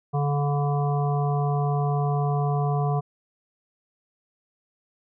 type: harmonic tone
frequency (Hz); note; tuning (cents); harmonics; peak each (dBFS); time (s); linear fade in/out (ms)
144; D3; -34; 1 / 3 / 5 / 7 / 8; -22 / -31 / -29 / -35 / -37; 0.13-3.01; 20
effects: none